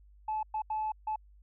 sine tone bursts at uneven times, 864 Hz, A5, 32 cents flat, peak -29 dBFS, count 4, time 0.28-0.43 / 0.54-0.62 / 0.7-0.92 / 1.07-1.16 s, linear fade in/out 5 ms, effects tanh soft clip ceiling -26 dBFS + added 50 Hz sine -55 dBFS peak until 1.42 s

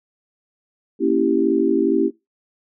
sine chord, A# diminished seventh, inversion none, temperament equal, 233.1 / 277.2 / 329.6 / 392 Hz, A#3 / C#4 / E4 / G4, 0 / 0 / 0 / 0 cents, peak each -23 / -20 / -19 / -20 dBFS, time 0.99-2.11 s, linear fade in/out 50 ms, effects noise-tail reverb RT60 0.2 s tail -19 dB re dry

